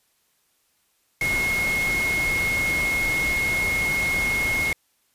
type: tone in noise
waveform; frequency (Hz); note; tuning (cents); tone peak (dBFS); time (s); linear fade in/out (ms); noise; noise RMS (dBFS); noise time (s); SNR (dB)
sine; 2161; C#7; -45; -21; 1.21-4.73; 2; pink; -30; 1.21-4.73; +6
effects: white hiss -67 dBFS RMS until 5.14 s + resampled to 32000 Hz